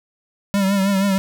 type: tone with vibrato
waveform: square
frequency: 196 Hz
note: G3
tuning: in tune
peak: -16 dBFS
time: 0.54-1.18 s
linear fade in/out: 0 ms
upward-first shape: triangle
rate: 6.3 Hz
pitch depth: 64 cents each way
effects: none